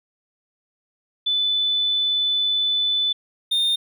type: tone pair in turn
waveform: sine / triangle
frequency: 3499 / 3640 Hz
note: A7 / A#7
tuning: -10 / -42 cents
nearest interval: minor second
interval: 68 cents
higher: second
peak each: -18 / -16 dBFS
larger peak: second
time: 1.26-3.13 / 3.51-3.76 s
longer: first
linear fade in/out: 10 ms
effects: none